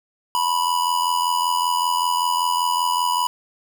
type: tone with amplitude modulation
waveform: square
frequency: 983 Hz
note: B5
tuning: 8 cents flat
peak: -16 dBFS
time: 0.35-3.27 s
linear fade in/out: 0 ms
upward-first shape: sine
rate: 85.2 Hz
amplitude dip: 65%
effects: none